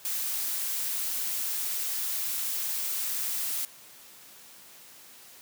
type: noise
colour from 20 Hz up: blue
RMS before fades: -31 dBFS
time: 0.05-3.65 s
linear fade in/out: 0 ms
effects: white hiss -51 dBFS RMS until 5.41 s + high-pass 100 Hz 12 dB/octave